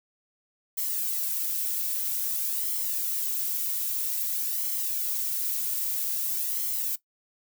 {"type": "noise with flanger", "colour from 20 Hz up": "violet", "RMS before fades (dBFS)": -29, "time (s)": [0.77, 6.96], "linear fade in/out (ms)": 10, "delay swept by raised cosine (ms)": [0.94, 2.74], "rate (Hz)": 0.51, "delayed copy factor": 0.55, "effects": ["noise-tail reverb RT60 0.1 s tail -17 dB re dry"]}